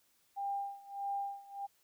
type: tone with tremolo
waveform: sine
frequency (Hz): 798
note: G5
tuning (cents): +31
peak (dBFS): -33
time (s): 0.36-1.67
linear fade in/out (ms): 20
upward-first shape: sine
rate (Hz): 1.6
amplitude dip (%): 90
effects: white hiss -72 dBFS RMS until 1.83 s